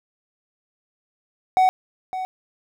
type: tone with echo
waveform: triangle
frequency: 748 Hz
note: F#5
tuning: 19 cents sharp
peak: -11 dBFS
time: 1.57-1.69 s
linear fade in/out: 0 ms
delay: 560 ms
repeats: 1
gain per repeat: -12 dB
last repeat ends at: 2.25 s
effects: none